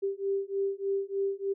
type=beating tone pair; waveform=sine; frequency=392 / 395.3 Hz; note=G4 / G4; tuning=0 / +15 cents; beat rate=3.3 Hz; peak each=-31 dBFS; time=0.02-1.54 s; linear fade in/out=20 ms; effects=none